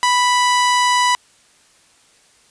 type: tone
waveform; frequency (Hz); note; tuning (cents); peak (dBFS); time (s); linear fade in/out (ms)
sawtooth; 987.8; B5; 0; -9; 0.03-1.15; 0
effects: white hiss -53 dBFS RMS until 2.5 s + resampled to 22050 Hz